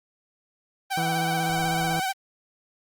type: tone with vibrato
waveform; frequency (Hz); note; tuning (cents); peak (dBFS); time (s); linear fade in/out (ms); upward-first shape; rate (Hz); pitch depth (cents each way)
sawtooth; 765; G5; -42; -21; 0.9-2.13; 20; sine; 16; 51
type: harmonic tone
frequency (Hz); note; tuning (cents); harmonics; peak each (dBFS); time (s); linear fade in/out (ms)
164.81; E3; 0; 1 / 2 / 3 / 4 / 5 / 6 / 7 / 8; -28 / -35 / -37 / -40 / -44 / -43 / -45 / -43; 0.97-2; 5
effects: Opus 32 kbps